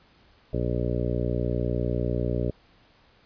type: harmonic tone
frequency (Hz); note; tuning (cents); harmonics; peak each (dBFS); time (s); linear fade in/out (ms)
60; B1; -49; 1 / 2 / 3 / 4 / 5 / 6 / 7 / 8 / 9 / 10; -30 / -29 / -33 / -35 / -35 / -35 / -33 / -39 / -36 / -37; 0.53-2.51; 5
effects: pink hiss -59 dBFS RMS until 3.25 s + resampled to 11025 Hz